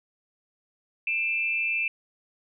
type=tone pair together; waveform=sine; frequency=2386 / 2639 Hz; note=D7 / E7; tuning=+27 / +1 cents; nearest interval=major second; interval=174 cents; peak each=-28 / -26 dBFS; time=1.07-1.88 s; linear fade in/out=2 ms; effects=none